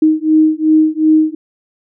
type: beating tone pair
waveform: sine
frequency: 311.1 / 313.8 Hz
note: D#4 / D#4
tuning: 0 / +15 cents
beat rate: 2.7 Hz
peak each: -11 dBFS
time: 0.02-1.35 s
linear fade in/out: 5 ms
effects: none